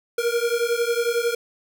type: beating tone pair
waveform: square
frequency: 466.2 / 477.2 Hz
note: A#4 / A#4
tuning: 0 / +41 cents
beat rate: 11 Hz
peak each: -24 dBFS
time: 0.18-1.35 s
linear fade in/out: 5 ms
effects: none